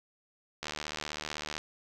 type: click train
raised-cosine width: 0.2 ms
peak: -18 dBFS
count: 73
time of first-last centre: 0.63-1.58 s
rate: 75.8 Hz
effects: none